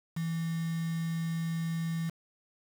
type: tone with quantisation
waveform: sine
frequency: 164.81 Hz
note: E3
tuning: in tune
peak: -30 dBFS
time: 0.16-2.1 s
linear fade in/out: 10 ms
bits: 7
effects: none